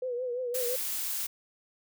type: tone with vibrato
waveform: sine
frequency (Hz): 495.5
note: B4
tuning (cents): +6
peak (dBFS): -30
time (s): 0.02-0.76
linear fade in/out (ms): 5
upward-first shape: triangle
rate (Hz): 5.8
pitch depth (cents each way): 80
type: noise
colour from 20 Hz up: blue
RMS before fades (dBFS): -33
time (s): 0.54-1.27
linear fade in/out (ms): 10
effects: none